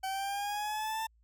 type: linear sweep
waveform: 40% pulse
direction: up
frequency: 762 to 895 Hz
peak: -32 dBFS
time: 0.03-1.07 s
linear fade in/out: 10 ms
effects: added 56 Hz sine -63 dBFS peak until 1.23 s